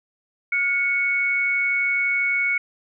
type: tone pair together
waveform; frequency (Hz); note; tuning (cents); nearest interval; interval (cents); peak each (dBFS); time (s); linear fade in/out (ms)
sine; 1431.5 / 2217; F6 / C#7; +42 / 0; minor sixth; 758; -28 / -19; 0.52-2.58; 5
effects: none